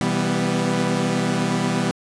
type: chord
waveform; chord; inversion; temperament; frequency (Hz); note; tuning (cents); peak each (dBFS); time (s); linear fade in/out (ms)
sawtooth; C major seventh; none; equal with one note detuned; 127.53 / 164.81 / 196 / 246.9; C3 / E3 / G3 / B3; -44 / 0 / 0 / 0; -24 / -21 / -20 / -20; 0.01-1.91; 0
effects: resampled to 22050 Hz